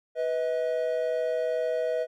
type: tone pair together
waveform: triangle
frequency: 493.9 / 636.2 Hz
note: B4 / D#5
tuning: 0 / +38 cents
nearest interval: major third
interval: 438 cents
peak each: -26 dBFS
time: 0.15-2.07 s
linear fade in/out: 50 ms
effects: none